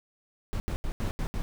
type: noise bursts at uneven times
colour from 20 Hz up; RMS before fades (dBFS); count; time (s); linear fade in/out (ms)
brown; -30; 6; 0.53-0.6 / 0.68-0.76 / 0.84-0.92 / 1-1.11 / 1.19-1.27 / 1.34-1.42; 0
effects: none

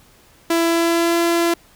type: tone with pitch glide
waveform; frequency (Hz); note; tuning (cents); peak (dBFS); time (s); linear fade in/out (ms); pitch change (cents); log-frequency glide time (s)
sawtooth; 334 to 339.2; E4 to E4; +23 to +50; -11; 0.5-1.54; 5; +27; 0.67-1.19
effects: pink hiss -51 dBFS RMS until 1.75 s

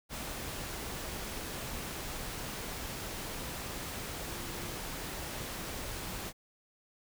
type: tone in noise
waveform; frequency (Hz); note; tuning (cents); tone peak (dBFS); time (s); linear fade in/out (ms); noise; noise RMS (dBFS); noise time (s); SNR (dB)
sine; 349.2; F4; 0; -48; 4.22-4.78; 50; pink; -40; 0.09-6.33; -11
effects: none

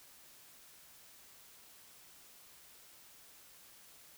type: silence
effects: white hiss -59 dBFS RMS until 4.17 s

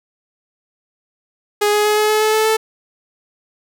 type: tone with pitch steps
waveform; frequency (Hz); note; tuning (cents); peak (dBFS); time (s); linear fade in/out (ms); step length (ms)
sawtooth; 415.3 / 418.7 / 422.1 / 425.5 / 429 / 432.4 / 435.9 / 439.5; G#4 / G#4 / G#4 / G#4 / A4 / A4 / A4 / A4; 0 / +14 / +28 / +42 / -44 / -30 / -16 / -2; -9; 1.61-2.57; 10; 120
effects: none

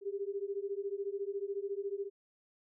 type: beating tone pair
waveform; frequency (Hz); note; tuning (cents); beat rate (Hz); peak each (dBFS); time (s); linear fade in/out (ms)
sine; 392 / 406; G4 / G#4; 0 / -39; 14; -38 / -38; 0.01-2.1; 50
effects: none

